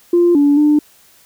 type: tone with pitch steps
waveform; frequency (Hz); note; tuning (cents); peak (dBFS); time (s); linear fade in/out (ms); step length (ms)
sine; 347.6 / 287.3 / 298; F4 / D4 / D4; -8 / -38 / +25; -7; 0.13-0.79; 5; 220
effects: tanh soft clip ceiling -4 dBFS + white hiss -49 dBFS RMS until 1.25 s